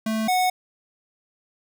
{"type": "tone pair in turn", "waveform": "square", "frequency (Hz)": [220, 735.9], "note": ["A3", "F#5"], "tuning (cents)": [0, -10], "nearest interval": "octave + major sixth", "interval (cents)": 2090, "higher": "second", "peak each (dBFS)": [-23, -19], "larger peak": "second", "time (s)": [[0.06, 0.28], [0.28, 0.5]], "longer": "neither", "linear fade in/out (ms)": 5, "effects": []}